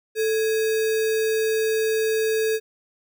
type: tone with sample-and-hold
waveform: sine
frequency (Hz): 440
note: A4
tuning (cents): 0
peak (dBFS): -19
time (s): 0.15-2.6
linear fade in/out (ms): 50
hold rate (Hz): 2100
effects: none